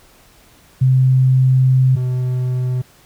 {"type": "tone pair in turn", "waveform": ["sine", "triangle"], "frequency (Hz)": [130.1, 126.47], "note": ["C3", "B2"], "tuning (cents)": [-9, 42], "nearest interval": "unison", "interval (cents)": 49, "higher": "first", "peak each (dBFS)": [-9, -14], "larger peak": "first", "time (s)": [[0.81, 1.96], [1.96, 2.82]], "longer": "first", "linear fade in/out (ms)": 10, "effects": ["pink hiss -49 dBFS RMS until 3.05 s"]}